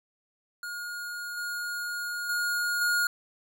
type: tone with level steps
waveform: square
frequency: 1432 Hz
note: F6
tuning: 43 cents sharp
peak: -35 / -32 / -27 / -24 dBFS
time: 0.63-3.07 s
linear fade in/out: 2 ms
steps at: 1.37 / 2.29 / 2.81 s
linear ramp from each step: 5 ms
effects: none